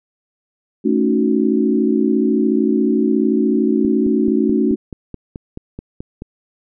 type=chord; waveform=sine; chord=D# half-diminished seventh; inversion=second; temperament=equal; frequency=220 / 277.2 / 311.1 / 370 Hz; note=A3 / C#4 / D#4 / F#4; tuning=0 / 0 / 0 / 0 cents; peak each=-17 / -18 / -20 / -19 dBFS; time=0.84-4.76 s; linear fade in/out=20 ms
type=click train; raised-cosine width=3 ms; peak=-16 dBFS; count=12; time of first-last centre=3.85-6.221 s; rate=4.64 Hz
effects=none

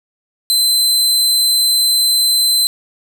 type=tone; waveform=sawtooth; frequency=4065 Hz; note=B7; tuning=49 cents sharp; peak=-8 dBFS; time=0.5-2.67 s; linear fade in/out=0 ms; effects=none

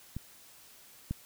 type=clicks; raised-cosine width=5 ms; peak=-24 / -20 dBFS; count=2; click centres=0.166 / 1.11 s; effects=white hiss -56 dBFS RMS until 1.25 s

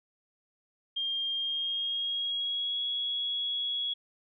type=tone with pitch glide; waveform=sine; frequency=3209 to 3343 Hz; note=G7 to G#7; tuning=+40 to +11 cents; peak=-29 dBFS; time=0.96-3.94 s; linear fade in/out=10 ms; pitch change=+71 cents; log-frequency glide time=1.35-2.82 s; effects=none

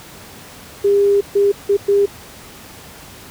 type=tone bursts at uneven times; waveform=sine; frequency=402.3 Hz; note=G4; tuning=45 cents sharp; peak=-10 dBFS; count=4; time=0.84-1.21 / 1.35-1.52 / 1.69-1.77 / 1.88-2.06 s; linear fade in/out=10 ms; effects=pink hiss -38 dBFS RMS until 3.3 s + high-pass 60 Hz 12 dB/octave

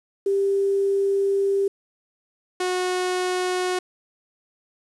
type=tone pair in turn; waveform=sine / sawtooth; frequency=394.8 / 365 Hz; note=G4 / F#4; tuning=+12 / -24 cents; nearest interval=minor second; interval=136 cents; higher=first; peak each=-18 dBFS; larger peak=neither; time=0.26-1.68 / 2.6-3.79 s; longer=first; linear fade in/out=5 ms; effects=resampled to 24000 Hz + 8-bit

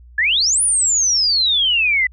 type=exponential two-way sweep; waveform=sine; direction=up then down; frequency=1658 to 10000 to 1968 Hz; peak=-13 dBFS; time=0.18-2.07 s; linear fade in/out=5 ms; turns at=0.62 s; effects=added 60 Hz sine -40 dBFS peak until 2.12 s

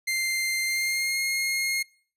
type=tone with pitch glide; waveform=sawtooth; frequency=2093 to 2143 Hz; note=C7 to C7; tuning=0 to +41 cents; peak=-21 dBFS; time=0.07-1.83 s; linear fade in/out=10 ms; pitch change=+41 cents; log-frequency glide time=0.66-1.19 s; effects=noise-tail reverb RT60 0.5 s tail -24 dB re dry + resampled to 32000 Hz

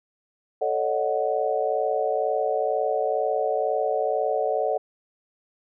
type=chord; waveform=sine; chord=D# half-diminished seventh; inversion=second; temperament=equal with one note detuned; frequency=440 / 554.4 / 616.5 / 740 Hz; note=A4 / C#5 / D#5 / F#5; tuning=0 / 0 / -16 / 0 cents; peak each=-27 dBFS; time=0.61-4.78 s; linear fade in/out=10 ms; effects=none

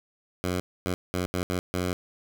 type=tone bursts at uneven times; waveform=10% pulse; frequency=90.4 Hz; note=F#2; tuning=40 cents flat; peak=-18 dBFS; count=6; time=0.44-0.6 / 0.86-0.94 / 1.14-1.26 / 1.34-1.43 / 1.5-1.59 / 1.74-1.93 s; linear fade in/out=0 ms; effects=none

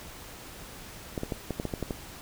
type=clicks; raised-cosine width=2 ms; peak=-17 dBFS; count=9; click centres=1.178 / 1.234 / 1.322 / 1.507 / 1.599 / 1.653 / 1.738 / 1.827 / 1.908 s; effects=pink hiss -45 dBFS RMS until 2.21 s

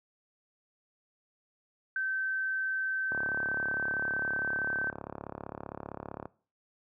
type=tone; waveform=sine; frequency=1545 Hz; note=G6; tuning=26 cents flat; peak=-29 dBFS; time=1.96-4.9 s; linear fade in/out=2 ms
type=click train; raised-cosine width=1 ms; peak=-24 dBFS; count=112; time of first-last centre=3.12-6.256 s; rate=35.4 Hz
effects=noise-tail reverb RT60 0.4 s tail -20 dB re dry + high-pass 80 Hz 12 dB/octave

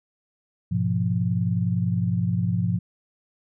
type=chord; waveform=sine; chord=F diminished; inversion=first; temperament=equal; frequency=103.83 / 123.47 / 174.61 Hz; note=Ab2 / Cb3 / F3; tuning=0 / 0 / 0 cents; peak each=-25 / -26 / -24 dBFS; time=0.71-2.79 s; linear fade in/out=10 ms; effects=none

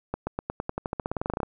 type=accelerating click train; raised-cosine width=1 ms; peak=-14 dBFS; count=20; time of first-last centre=0.14-1.432 s; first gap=130 ms; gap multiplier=0.92; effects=none

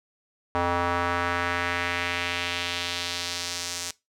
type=tone with band-pass filter sweep; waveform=square; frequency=87.31 Hz; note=F2; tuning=in tune; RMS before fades=-28 dBFS; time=0.55-3.91 s; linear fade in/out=0 ms; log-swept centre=940 to 6600 Hz; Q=1.5; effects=noise-tail reverb RT60 0.2 s tail -20 dB re dry

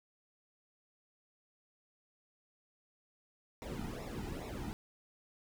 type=noise with flanger; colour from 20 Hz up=brown; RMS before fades=-42 dBFS; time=3.62-4.73 s; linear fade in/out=0 ms; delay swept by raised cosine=0.64 to 1.84 ms; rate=2.4 Hz; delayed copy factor=-0.85; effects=none

